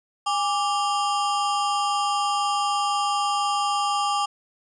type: ring-modulated tone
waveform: square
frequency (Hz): 995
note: B5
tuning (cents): +13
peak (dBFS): -19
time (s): 0.26-4.26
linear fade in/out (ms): 10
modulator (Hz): 178
effects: resampled to 22050 Hz + 9-bit